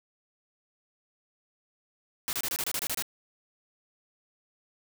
white noise bursts, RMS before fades -31 dBFS, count 10, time 2.28-3.023 s, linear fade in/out 0 ms, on 50 ms, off 27 ms, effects none

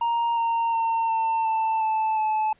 triangle tone with pitch steps, 934 / 922.2 / 910.6 / 899.1 / 887.7 / 876.5 / 865.4 Hz, A#5 / A#5 / A#5 / A5 / A5 / A5 / A5, +3 / -19 / -41 / +37 / +15 / -7 / -29 cents, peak -19 dBFS, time 0.01-2.53 s, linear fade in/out 5 ms, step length 360 ms, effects pink hiss -61 dBFS RMS until 2.59 s + resampled to 8000 Hz

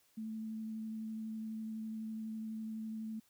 sine tone with vibrato, 220 Hz, A3, in tune, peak -39 dBFS, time 0.17-3.2 s, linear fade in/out 10 ms, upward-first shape triangle, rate 12 Hz, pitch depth 14 cents each way, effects white hiss -71 dBFS RMS until 3.29 s

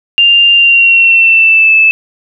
sine tone with pitch glide, 2794 to 2622 Hz, F7 to E7, 0 to -10 cents, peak -3 dBFS, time 0.18-1.91 s, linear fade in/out 0 ms, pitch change -110 cents, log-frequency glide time 0.54-1.73 s, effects none

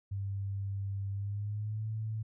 sine tone with pitch glide, 98.7 to 109.51 Hz, G2 to A2, +12 to -8 cents, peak -33 dBFS, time 0.11-2.23 s, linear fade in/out 10 ms, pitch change +180 cents, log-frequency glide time 1.11-1.88 s, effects none

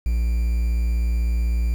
triangle tone with quantisation, 58 Hz, A#1, 8 cents flat, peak -16 dBFS, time 0.06-1.74 s, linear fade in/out 0 ms, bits 7, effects none

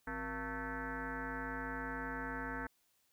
sine tone with frequency modulation, 897 Hz, A5, 33 cents sharp, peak -38 dBFS, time 0.07-2.67 s, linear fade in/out 5 ms, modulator 211 Hz, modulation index 4.3, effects white hiss -75 dBFS RMS until 3.12 s

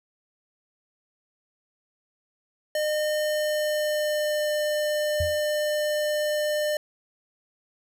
square tone with pitch glide, 608 to 601.4 Hz, D#5 to D5, -40 to +41 cents, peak -24 dBFS, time 2.75-6.77 s, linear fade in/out 2 ms, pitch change -19 cents, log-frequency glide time 3.16-4.5 s
sine tone with exponential decay, 84.9 Hz, F2, 48 cents flat, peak -22 dBFS, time 5.2-5.42 s, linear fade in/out 5 ms, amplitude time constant 47 ms
effects none

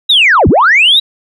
sine linear two-way sweep, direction down then up, 3926 to 49.75 to 3926 Hz, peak -3 dBFS, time 0.09-1 s, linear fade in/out 10 ms, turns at 0.48 s, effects tanh soft clip ceiling 0 dBFS

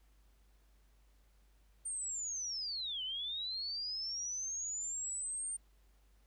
sine linear two-way sweep, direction down then up, 8870 to 2960 to 8870 Hz, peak -37 dBFS, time 1.85-5.57 s, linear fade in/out 10 ms, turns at 3.03 s, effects added 50 Hz sine -64 dBFS peak until 6.26 s + pink hiss -75 dBFS RMS until 6.26 s

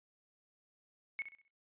sine tone with echo, 2200 Hz, C#7, 14 cents flat, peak -35 dBFS, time 1.19-1.22 s, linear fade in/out 0 ms, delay 65 ms, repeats 4, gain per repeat -9 dB, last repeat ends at 1.48 s, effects noise-tail reverb RT60 0.2 s tail -21 dB re dry + resampled to 8000 Hz

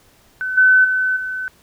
sine tone with level steps, 1515 Hz, F#6, 40 cents sharp, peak -20 / -8 / -15 / -22 dBFS, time 0.41-1.48 s, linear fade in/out 0 ms, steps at 0.57 / 0.84 / 1.16 s, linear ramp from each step 10 ms, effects pink hiss -53 dBFS RMS until 1.62 s

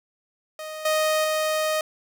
sawtooth tone with level steps, 622.3 Hz, D#5, in tune, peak -29 / -16 / -18 dBFS, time 0.59-1.81 s, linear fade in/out 2 ms, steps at 0.85 / 1.24 s, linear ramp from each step 5 ms, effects none

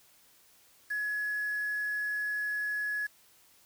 sine tone with quantisation, 1689 Hz, G#6, 29 cents sharp, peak -30 dBFS, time 0.9-3.07 s, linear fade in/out 10 ms, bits 8, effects white hiss -62 dBFS RMS until 3.65 s

